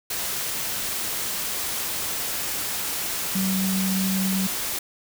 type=tone in noise; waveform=sine; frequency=190.3 Hz; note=F#3; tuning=49 cents sharp; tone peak=-22 dBFS; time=3.35-4.47 s; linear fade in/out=5 ms; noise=white; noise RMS=-28 dBFS; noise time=0.1-4.79 s; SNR=+3 dB; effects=none